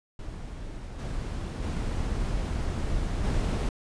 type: noise with level steps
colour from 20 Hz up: brown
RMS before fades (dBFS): -38 / -32 / -29 / -26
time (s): 0.19-3.69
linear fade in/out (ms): 2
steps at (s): 0.98 / 1.62 / 3.23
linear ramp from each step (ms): 20
effects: resampled to 22050 Hz